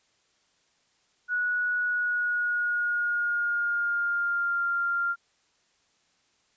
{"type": "tone with pitch glide", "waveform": "sine", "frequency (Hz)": [1465, 1392.4], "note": ["F#6", "F6"], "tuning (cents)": [-18, -6], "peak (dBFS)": -24, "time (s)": [1.28, 5.16], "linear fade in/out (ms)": 50, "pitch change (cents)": -88, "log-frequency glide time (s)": [1.78, 4.64], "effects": ["white hiss -68 dBFS RMS until 6.56 s", "resampled to 16000 Hz"]}